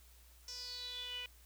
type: tone with band-pass filter sweep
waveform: sawtooth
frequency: 493.9 Hz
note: B4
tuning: in tune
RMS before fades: -45 dBFS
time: 0.48-1.26 s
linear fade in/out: 2 ms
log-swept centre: 5600 to 2700 Hz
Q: 9.2
effects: added 60 Hz sine -60 dBFS peak until 1.45 s + white hiss -65 dBFS RMS until 1.45 s